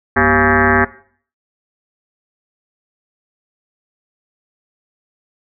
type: tone with frequency modulation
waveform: sine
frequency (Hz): 986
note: B5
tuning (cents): -3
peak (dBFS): -9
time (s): 0.16-0.85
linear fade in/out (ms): 10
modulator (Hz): 149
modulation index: 5.9
effects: noise-tail reverb RT60 0.5 s tail -17 dB re dry